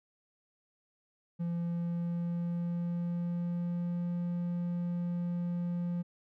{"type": "tone with pitch glide", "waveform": "triangle", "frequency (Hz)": [171, 174.39], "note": ["F3", "F3"], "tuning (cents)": [-36, -2], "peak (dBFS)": -29, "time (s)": [1.39, 6.03], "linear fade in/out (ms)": 20, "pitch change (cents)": 34, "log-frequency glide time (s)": [1.6, 4.12], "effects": []}